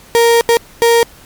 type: tone bursts at uneven times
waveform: 35% pulse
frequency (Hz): 466.2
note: A#4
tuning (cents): 0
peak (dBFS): -5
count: 3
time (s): 0.15-0.41 / 0.49-0.57 / 0.82-1.03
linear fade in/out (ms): 0
effects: pink hiss -41 dBFS RMS until 1.25 s + MP3 96 kbps